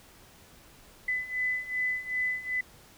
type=beating tone pair; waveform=sine; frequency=2004 / 2006.6 Hz; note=B6 / B6; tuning=+25 / +27 cents; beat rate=2.6 Hz; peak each=-33 / -30 dBFS; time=1.08-2.61 s; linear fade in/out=5 ms; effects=pink hiss -55 dBFS RMS until 2.97 s